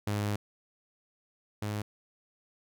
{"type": "tone pair in turn", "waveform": "sawtooth", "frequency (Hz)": [103.5, 104.7], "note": ["G#2", "G#2"], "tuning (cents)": [-5, 15], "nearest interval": "unison", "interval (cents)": 20, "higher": "second", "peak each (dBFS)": [-25, -28], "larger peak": "first", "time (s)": [[0.07, 0.36], [1.62, 1.82]], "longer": "first", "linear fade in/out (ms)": 5, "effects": []}